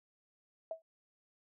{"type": "tone with exponential decay", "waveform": "sine", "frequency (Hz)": 649, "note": "E5", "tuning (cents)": -27, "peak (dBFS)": -33, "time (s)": [0.71, 0.82], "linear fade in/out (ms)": 2, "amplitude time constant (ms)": 23, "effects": []}